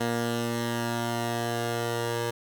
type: tone pair together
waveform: 10% pulse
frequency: 117.6 / 235.4 Hz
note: A#2 / A#3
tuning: +16 / +17 cents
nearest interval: octave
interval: 1201 cents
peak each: -20 / -24 dBFS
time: 0-2.31 s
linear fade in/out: 10 ms
effects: none